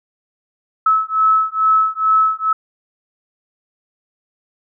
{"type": "beating tone pair", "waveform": "sine", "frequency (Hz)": [1297, 1299.3], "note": ["E6", "E6"], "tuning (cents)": [-28, -25], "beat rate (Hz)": 2.3, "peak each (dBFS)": -15, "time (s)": [0.86, 2.53], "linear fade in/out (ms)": 5, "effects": []}